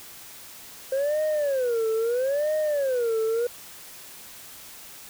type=tone with vibrato; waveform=sine; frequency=523.3 Hz; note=C5; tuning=in tune; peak=-19 dBFS; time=0.92-3.47 s; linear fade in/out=5 ms; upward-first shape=sine; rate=0.76 Hz; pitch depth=290 cents each way; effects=tanh soft clip ceiling -21 dBFS + white hiss -44 dBFS RMS until 5.09 s